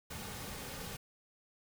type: noise with comb filter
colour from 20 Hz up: pink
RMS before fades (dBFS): -44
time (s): 0.1-0.97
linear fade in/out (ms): 10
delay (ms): 3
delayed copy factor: -0.5
effects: none